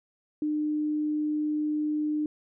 sine tone, 302.1 Hz, D4, 49 cents sharp, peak -25 dBFS, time 0.42-2.26 s, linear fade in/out 2 ms, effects none

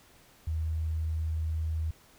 sine tone, 79.6 Hz, D#2, 40 cents sharp, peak -28 dBFS, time 0.47-1.91 s, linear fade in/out 5 ms, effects pink hiss -59 dBFS RMS until 2.18 s

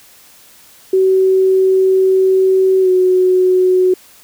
sine tone with pitch glide, 378.7 to 368.8 Hz, F#4 to F#4, +40 to -6 cents, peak -8 dBFS, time 0.93-3.94 s, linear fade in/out 5 ms, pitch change -46 cents, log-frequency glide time 2.81-2.89 s, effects white hiss -44 dBFS RMS until 4.23 s

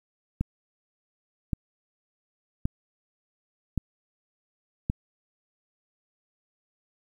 click train, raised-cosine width 5 ms, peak -13 dBFS, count 5, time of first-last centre 0.41-4.899 s, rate 0.891 Hz, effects 9-bit

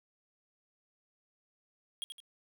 square tone with echo, 3266 Hz, G#7, 30 cents flat, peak -36 dBFS, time 2.02-2.04 s, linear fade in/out 0 ms, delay 81 ms, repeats 2, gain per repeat -7 dB, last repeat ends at 2.202 s, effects none

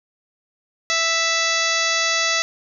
harmonic tone with a mistuned harmonic, 659.3 Hz, E5, in tune, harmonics 1 / 2 / 3 / 4 / 5 / 6 / 7 / 8 / 9 / 10, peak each -29 / -26 / -23 / -26 / -28 / -27 / -28 / -29 / -28 / -29 dBFS, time 0.9-2.42 s, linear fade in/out 0 ms, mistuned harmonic 5, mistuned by +61 cents, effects none

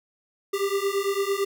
square beating tone pair, 392 / 400.9 Hz, G4 / G4, 0 / +39 cents, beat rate 8.9 Hz, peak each -27 / -27 dBFS, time 0.53-1.45 s, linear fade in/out 10 ms, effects none

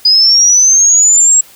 sine linear sweep, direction up, 4938 to 7650 Hz, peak -4 dBFS, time 0.05-1.41 s, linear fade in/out 5 ms, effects white hiss -40 dBFS RMS until 1.55 s

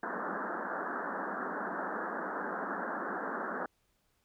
white band-pass noise, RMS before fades -37 dBFS, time 0.03-3.66 s, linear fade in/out 2 ms, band 180 to 1700 Hz, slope 96 dB/octave, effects pink hiss -75 dBFS RMS until 4.24 s

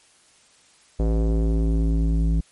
square tone with low-pass filter sweep, 55 Hz, A1, in tune, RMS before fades -20 dBFS, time 0.99-2.41 s, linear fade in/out 10 ms, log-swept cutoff 520 to 200 Hz, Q 1.6, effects white hiss -56 dBFS RMS until 2.51 s + MP3 48 kbps

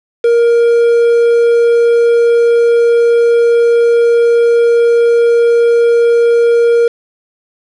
triangle tone with quantisation, 469.2 Hz, A#4, 11 cents sharp, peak -4 dBFS, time 0.24-6.88 s, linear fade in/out 5 ms, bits 4, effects low-pass 4000 Hz 12 dB/octave

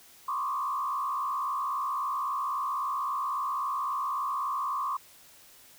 sine tone with frequency modulation, 1108.7 Hz, C#6, in tune, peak -28 dBFS, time 0.28-4.97 s, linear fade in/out 5 ms, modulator 63.7 Hz, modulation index 1.4, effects white hiss -55 dBFS RMS until 5.78 s

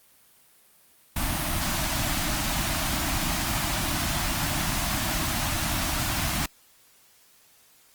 pink band-stop noise, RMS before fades -27 dBFS, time 1.16-6.46 s, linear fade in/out 5 ms, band 340 to 590 Hz, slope 96 dB/octave, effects white hiss -58 dBFS RMS until 7.94 s + Opus 32 kbps

